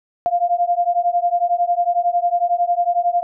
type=beating tone pair; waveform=sine; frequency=694 / 705 Hz; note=F5 / F5; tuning=-11 / +16 cents; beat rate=11 Hz; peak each=-18 dBFS; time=0.26-3.23 s; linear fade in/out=0 ms; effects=none